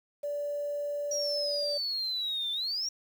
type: tone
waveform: sine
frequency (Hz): 580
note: D5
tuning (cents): -22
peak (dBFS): -30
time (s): 0.23-1.78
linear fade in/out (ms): 10
type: exponential two-way sweep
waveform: sine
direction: down then up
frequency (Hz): 5730 to 3520 to 5730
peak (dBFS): -29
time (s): 1.11-2.89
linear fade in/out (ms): 5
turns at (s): 2.52
effects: tanh soft clip ceiling -23 dBFS + 9-bit